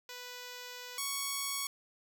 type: tone pair in turn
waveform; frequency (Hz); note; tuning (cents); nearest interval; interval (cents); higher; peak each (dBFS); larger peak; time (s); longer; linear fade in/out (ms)
5% pulse; 493.9 / 1112.3; B4 / C#6; 0 / +6; octave + major second; 1406; second; -32 / -22; second; 0.09-0.98 / 0.98-1.67; first; 2
effects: none